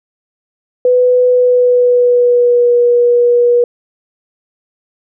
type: tone with pitch glide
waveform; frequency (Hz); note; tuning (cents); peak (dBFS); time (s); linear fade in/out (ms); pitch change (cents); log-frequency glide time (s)
sine; 498.1 to 482; B4 to B4; +15 to -42; -6; 0.85-3.64; 2; -57; 1.29-2.74
effects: none